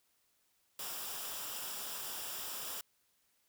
white noise with comb filter, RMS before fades -42 dBFS, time 0.79-2.81 s, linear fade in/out 2 ms, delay 0.47 ms, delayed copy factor -0.55, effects white hiss -75 dBFS RMS until 3.48 s

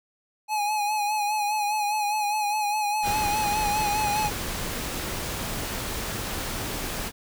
square tone with vibrato, 839 Hz, G#5, 17 cents sharp, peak -24 dBFS, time 0.48-4.31 s, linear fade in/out 50 ms, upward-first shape sine, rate 4.9 Hz, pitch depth 43 cents each way
pink noise, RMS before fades -31 dBFS, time 3.02-7.12 s, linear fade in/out 50 ms
effects none

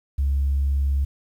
sine tone, 69.3 Hz, C#2, in tune, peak -17 dBFS, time 0.18-1.05 s, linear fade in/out 10 ms, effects tanh soft clip ceiling -15 dBFS + 9-bit

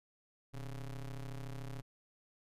square ring-modulated tone, 69.8 Hz, C#2, 13 cents sharp, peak -39 dBFS, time 0.53-1.82 s, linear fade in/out 20 ms, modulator 53 Hz, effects resampled to 32000 Hz

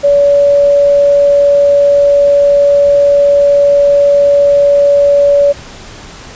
sine tone, 570 Hz, C#5, 48 cents sharp, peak -4 dBFS, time 0.03-5.53 s, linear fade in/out 20 ms, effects pink hiss -31 dBFS RMS until 6.35 s + resampled to 16000 Hz

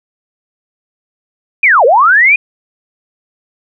sine linear two-way sweep, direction down then up, 2489 to 440 to 2489 Hz, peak -4 dBFS, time 1.63-2.36 s, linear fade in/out 5 ms, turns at 1.85 s, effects none

